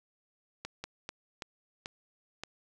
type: slowing click train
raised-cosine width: 0.2 ms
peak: -21 dBFS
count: 6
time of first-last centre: 0.65-2.436 s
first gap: 190 ms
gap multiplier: 1.32
effects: none

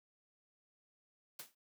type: noise with exponential decay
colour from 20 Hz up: white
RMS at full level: -43 dBFS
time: 1.39-1.55 s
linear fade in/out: 5 ms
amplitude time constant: 33 ms
effects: high-pass 150 Hz 12 dB/octave

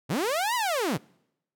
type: linear two-way sweep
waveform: sawtooth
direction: up then down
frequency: 107.2 to 1012 to 107.2 Hz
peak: -21 dBFS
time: 0.09-0.98 s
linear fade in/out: 20 ms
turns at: 0.55 s
effects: noise-tail reverb RT60 0.8 s tail -25 dB re dry

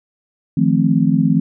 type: chord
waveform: sine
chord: F dominant seventh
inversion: third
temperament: just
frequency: 157.15 / 174.61 / 218.3 / 261.9 Hz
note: Eb3 / F3 / A3 / C4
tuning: +18 / 0 / -13 / +2 cents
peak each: -17 dBFS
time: 0.57-1.4 s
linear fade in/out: 5 ms
effects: none

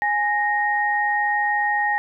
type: tone pair together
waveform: sine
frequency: 830.6 / 1863.6 Hz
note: G#5 / A#6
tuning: 0 / -1 cents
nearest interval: octave + major second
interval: 1399 cents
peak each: -21 dBFS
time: 0.02-1.98 s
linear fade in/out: 0 ms
effects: none

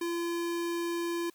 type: tone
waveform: square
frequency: 341.3 Hz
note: F4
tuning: 40 cents flat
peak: -31 dBFS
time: 0.01-1.3 s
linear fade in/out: 5 ms
effects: white hiss -64 dBFS RMS until 1.34 s

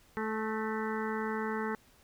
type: harmonic tone with a mistuned harmonic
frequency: 218.2 Hz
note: A3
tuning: 14 cents flat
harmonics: 1 / 2 / 4 / 5 / 6 / 7 / 8 / 9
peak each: -36 / -36 / -40 / -43 / -43 / -43 / -44 / -46 dBFS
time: 0.17-1.75 s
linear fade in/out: 0 ms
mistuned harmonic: 8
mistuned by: +38 cents
effects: pink hiss -63 dBFS RMS until 2.03 s

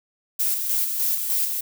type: noise with tremolo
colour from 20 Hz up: violet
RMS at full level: -22 dBFS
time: 0.39-1.61 s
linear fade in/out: 10 ms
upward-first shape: square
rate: 3.3 Hz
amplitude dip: 40%
effects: none

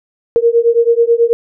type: beating tone pair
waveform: sine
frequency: 462.3 / 471.5 Hz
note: A#4 / A#4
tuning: -14 / +20 cents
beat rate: 9.2 Hz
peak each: -11 dBFS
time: 0.36-1.33 s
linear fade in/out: 0 ms
effects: none

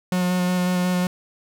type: tone with vibrato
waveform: 45% pulse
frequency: 180.6 Hz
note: F#3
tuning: 42 cents flat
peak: -19 dBFS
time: 0.12-1.07 s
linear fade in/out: 2 ms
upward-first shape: square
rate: 5.5 Hz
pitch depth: 11 cents each way
effects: none

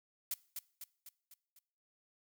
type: noise with echo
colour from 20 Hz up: blue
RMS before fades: -37 dBFS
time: 0.31-0.34 s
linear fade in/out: 2 ms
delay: 250 ms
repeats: 5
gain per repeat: -5 dB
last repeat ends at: 1.59 s
effects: noise-tail reverb RT60 0.6 s tail -22 dB re dry

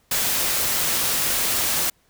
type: noise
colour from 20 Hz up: white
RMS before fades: -22 dBFS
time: 0.11-1.9 s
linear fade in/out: 5 ms
effects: pink hiss -62 dBFS RMS until 2.09 s

